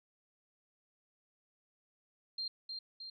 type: tone with echo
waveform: sine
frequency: 4186 Hz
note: C8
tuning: in tune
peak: -36 dBFS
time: 2.38-2.48 s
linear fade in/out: 5 ms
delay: 310 ms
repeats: 2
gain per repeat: -4 dB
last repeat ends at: 3.1 s
effects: none